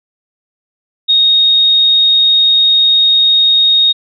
sine tone, 3729 Hz, A#7, in tune, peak -6 dBFS, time 1.08-3.93 s, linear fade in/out 20 ms, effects none

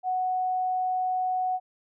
sine tone, 740 Hz, F#5, in tune, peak -24 dBFS, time 0.03-1.6 s, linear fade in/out 50 ms, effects none

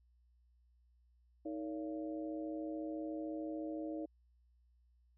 harmonic tone with a mistuned harmonic, 113.8 Hz, A#2, 41 cents flat, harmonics 3 / 4 / 5 / 6, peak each -40 / -50 / -46 / -52 dBFS, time 1.45-4.06 s, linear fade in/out 10 ms, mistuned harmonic 3, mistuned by -140 cents, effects added 60 Hz sine -67 dBFS peak until 5.17 s

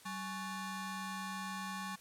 25% pulse ring-modulated tone, 650 Hz, E5, 24 cents flat, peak -33 dBFS, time 0.05-1.96 s, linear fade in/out 10 ms, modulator 459 Hz, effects white hiss -59 dBFS RMS until 2 s + low-pass 12000 Hz 12 dB/octave

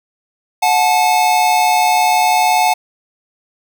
square tone pair together, 726.5 / 867 Hz, F#5 / A5, -32 / -26 cents, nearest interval minor third, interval 306 cents, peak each -14 dBFS, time 0.62-2.74 s, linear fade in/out 10 ms, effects none

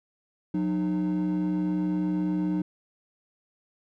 triangle tone pair together, 181.6 / 305.4 Hz, F#3 / D#4, -32 / -32 cents, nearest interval major sixth, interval 900 cents, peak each -24 dBFS, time 0.54-2.62 s, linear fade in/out 5 ms, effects tanh soft clip ceiling -18 dBFS

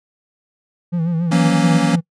triangle tone with vibrato, 168.1 Hz, E3, 34 cents sharp, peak -14 dBFS, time 0.92-2.01 s, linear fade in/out 20 ms, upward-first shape sine, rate 7.1 Hz, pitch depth 75 cents each way
square chord, F# dominant seventh, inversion third, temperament equal, 164.81 / 185 / 233.1 / 277.2 Hz, E3 / F#3 / A#3 / C#4, 0 / 0 / 0 / 0 cents, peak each -20 dBFS, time 1.31-1.96 s, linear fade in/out 10 ms
effects noise-tail reverb RT60 0.1 s tail -24 dB re dry + resampled to 22050 Hz

